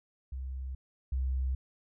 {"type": "tone pair in turn", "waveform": "sine", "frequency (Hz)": [65.4, 65.08], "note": ["C2", "C2"], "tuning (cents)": [0, -9], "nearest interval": "unison", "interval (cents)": 9, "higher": "first", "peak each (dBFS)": [-35, -28], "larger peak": "second", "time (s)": [[0.32, 0.75], [1.12, 1.55]], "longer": "neither", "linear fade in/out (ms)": 5, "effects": []}